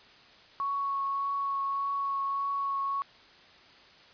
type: tone with vibrato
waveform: sine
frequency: 1108.7 Hz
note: C#6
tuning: in tune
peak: -28 dBFS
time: 0.6-3.02 s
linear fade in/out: 0 ms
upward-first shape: triangle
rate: 1.7 Hz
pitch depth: 13 cents each way
effects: white hiss -55 dBFS RMS until 4.13 s + resampled to 11025 Hz